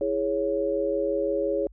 sine chord, C# minor, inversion first, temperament equal, 329.6 / 415.3 / 554.4 Hz, E4 / G#4 / C#5, 0 / 0 / 0 cents, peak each -30 / -27 / -26 dBFS, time 0.01-1.67 s, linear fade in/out 2 ms, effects added 50 Hz sine -47 dBFS peak until 1.72 s

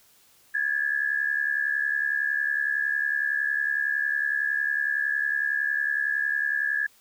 sine tone pair together, 1657 / 1727.9 Hz, G#6 / A6, -4 / -32 cents, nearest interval minor second, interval 72 cents, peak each -26 dBFS, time 0.54-6.87 s, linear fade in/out 10 ms, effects white hiss -59 dBFS RMS until 7 s

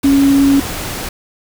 sine tone in noise, 277.2 Hz, C#4, in tune, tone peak -7 dBFS, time 0.04-0.6 s, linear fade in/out 5 ms, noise pink, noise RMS -23 dBFS, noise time 0.03-1.09 s, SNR +13 dB, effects none

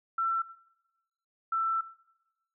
sine tone pair in turn, 1343 / 1333.7 Hz, E6 / E6, +32 / +20 cents, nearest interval unison, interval 12 cents, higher first, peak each -26 dBFS, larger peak neither, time 0.18-0.42 / 1.52-1.81 s, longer second, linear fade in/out 5 ms, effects noise-tail reverb RT60 1.0 s tail -19 dB re dry

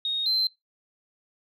sine tone pair in turn, 3729 / 4103 Hz, A#7 / C8, 0 / -35 cents, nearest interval major second, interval 165 cents, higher second, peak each -24 / -20 dBFS, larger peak second, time 0.05-0.26 / 0.26-0.47 s, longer neither, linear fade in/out 2 ms, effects noise-tail reverb RT60 0.2 s tail -24 dB re dry + tanh soft clip ceiling -18 dBFS

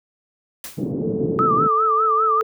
white noise with exponential decay, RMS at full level -30 dBFS, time 0.64-0.92 s, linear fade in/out 2 ms, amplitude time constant 60 ms
pink band-pass noise, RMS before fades -24 dBFS, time 0.77-1.68 s, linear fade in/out 20 ms, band 140 to 400 Hz, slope 24 dB/octave
sine tone, 440 Hz, A4, in tune, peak -23 dBFS, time 1.02-2.43 s, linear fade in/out 5 ms
sine tone with vibrato, 1242 Hz, D#6, 3 cents flat, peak -15 dBFS, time 1.39-2.41 s, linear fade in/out 0 ms, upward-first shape sine, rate 5 Hz, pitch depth 120 cents each way
effects none

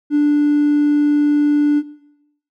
triangle tone with hard clipping, 293.7 Hz, D4, in tune, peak -11 dBFS, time 0.1-1.83 s, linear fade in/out 50 ms, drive 4 dB, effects noise-tail reverb RT60 0.9 s tail -19 dB re dry

